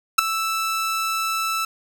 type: tone with ADSR envelope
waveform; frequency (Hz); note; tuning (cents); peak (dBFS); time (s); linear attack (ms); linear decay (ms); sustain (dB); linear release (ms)
sawtooth; 1320; E6; +2; -3; 0.18-1.65; 10; 5; -15; 4
effects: none